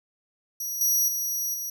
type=tone with level steps; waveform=20% pulse; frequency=5790 Hz; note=F#8; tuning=38 cents flat; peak=-24 / -15 / -21 / -25 dBFS; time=0.6-1.7 s; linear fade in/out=5 ms; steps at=0.81 / 1.08 / 1.54 s; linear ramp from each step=2 ms; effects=none

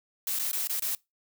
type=noise with dropouts; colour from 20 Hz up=blue; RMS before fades=-30 dBFS; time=0.27-0.95 s; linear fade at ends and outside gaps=2 ms; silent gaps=0.389-0.395 / 0.515-0.53 / 0.673-0.696 / 0.797-0.821 s; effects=noise-tail reverb RT60 0.2 s tail -23 dB re dry

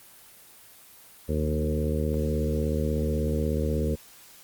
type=harmonic tone with a mistuned harmonic; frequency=76.4 Hz; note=D#2; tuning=31 cents flat; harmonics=1 / 2 / 3 / 4 / 5 / 6 / 7; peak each=-27 / -31 / -31 / -36 / -35 / -32 / -35 dBFS; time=1.28-3.96 s; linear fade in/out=20 ms; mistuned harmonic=2; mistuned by=+15 cents; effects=white hiss -51 dBFS RMS until 4.43 s + Opus 24 kbps

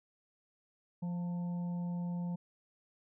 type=harmonic tone with a mistuned harmonic; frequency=174.61 Hz; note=F3; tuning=in tune; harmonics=1 / 3 / 4 / 5; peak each=-34 / -53 / -58 / -53 dBFS; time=1.02-2.36 s; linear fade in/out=10 ms; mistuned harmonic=5; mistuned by=+33 cents; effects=none

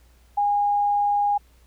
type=tone; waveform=sine; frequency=818 Hz; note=G#5; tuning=26 cents flat; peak=-18 dBFS; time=0.37-1.38 s; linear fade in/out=10 ms; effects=added 60 Hz sine -53 dBFS peak until 1.66 s + pink hiss -61 dBFS RMS until 1.66 s

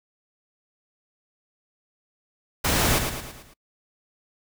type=noise with echo; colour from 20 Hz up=pink; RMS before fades=-22 dBFS; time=2.64-2.99 s; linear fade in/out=10 ms; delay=110 ms; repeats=5; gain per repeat=-6 dB; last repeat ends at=3.54 s; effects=noise-tail reverb RT60 0.1 s tail -26 dB re dry

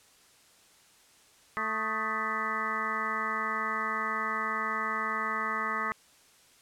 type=harmonic tone with a mistuned harmonic; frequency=220 Hz; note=A3; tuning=in tune; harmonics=1 / 2 / 3 / 4 / 5 / 6 / 7 / 8 / 9; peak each=-42 / -43 / -45 / -42 / -35 / -33 / -43 / -37 / -36 dBFS; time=1.57-5.92 s; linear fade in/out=0 ms; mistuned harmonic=6; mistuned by=-83 cents; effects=white hiss -60 dBFS RMS until 6.61 s + low-pass 10000 Hz 12 dB/octave

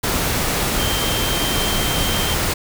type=tone in noise; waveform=sine; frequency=3146 Hz; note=G7; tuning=6 cents sharp; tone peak=-25 dBFS; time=0.78-2.35 s; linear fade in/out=10 ms; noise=pink; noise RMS=-20 dBFS; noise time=0.03-2.54 s; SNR=-8 dB; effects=none

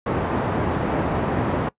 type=band-pass noise; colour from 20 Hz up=pink; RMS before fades=-23 dBFS; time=0.06-1.69 s; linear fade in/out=5 ms; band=100 to 1100 Hz; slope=12 dB/octave; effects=noise-tail reverb RT60 0.1 s tail -21 dB re dry + resampled to 8000 Hz

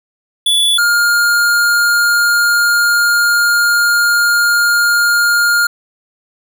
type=tone pair in turn; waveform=square; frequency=3444 / 1412.5 Hz; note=A7 / F6; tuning=-38 / +19 cents; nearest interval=octave + minor third; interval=1543 cents; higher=first; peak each=-10 dBFS; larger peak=neither; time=0.46-0.78 / 0.78-5.67 s; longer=second; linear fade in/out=5 ms; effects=none

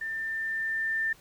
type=tone with level ramp; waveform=sine; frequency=1790 Hz; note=A6; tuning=29 cents sharp; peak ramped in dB=-31 to -25 dBFS; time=0.01-1.13 s; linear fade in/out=5 ms; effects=pink hiss -57 dBFS RMS until 1.2 s

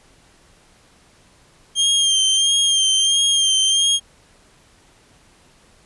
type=tone with vibrato; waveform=sawtooth; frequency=3189 Hz; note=G7; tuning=29 cents sharp; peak=-11 dBFS; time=1.75-4 s; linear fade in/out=50 ms; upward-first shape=sine; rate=1.5 Hz; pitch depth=39 cents each way; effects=pink hiss -53 dBFS RMS until 5.85 s + resampled to 24000 Hz

